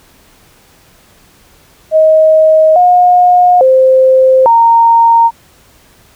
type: tone with pitch steps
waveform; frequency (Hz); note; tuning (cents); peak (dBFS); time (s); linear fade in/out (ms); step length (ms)
sine; 630 / 718 / 522 / 924; D#5 / F5 / C5 / A#5; +21 / +48 / -4 / -16; -3; 1.91-5.31; 50; 850
effects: pink hiss -45 dBFS RMS until 6.15 s